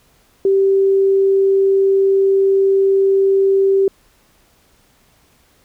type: tone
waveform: sine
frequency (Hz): 389.4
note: G4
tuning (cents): -12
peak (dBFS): -10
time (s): 0.45-3.88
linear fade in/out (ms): 2
effects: pink hiss -55 dBFS RMS until 5.64 s